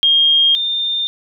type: tone pair in turn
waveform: sine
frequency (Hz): 3229 / 3615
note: G#7 / A7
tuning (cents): -49 / +46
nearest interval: major second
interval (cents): 195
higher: second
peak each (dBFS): -9 / -16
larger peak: first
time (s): 0.03-0.55 / 0.55-1.07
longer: neither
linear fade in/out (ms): 0
effects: none